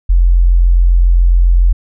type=tone; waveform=sine; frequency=43.65 Hz; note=F1; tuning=in tune; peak=-5 dBFS; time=0.09-1.73 s; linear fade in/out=10 ms; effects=none